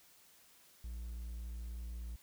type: tone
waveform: triangle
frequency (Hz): 58.27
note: A#1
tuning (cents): 0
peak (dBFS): -39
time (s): 0.84-2.16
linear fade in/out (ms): 5
effects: white hiss -64 dBFS RMS until 2.22 s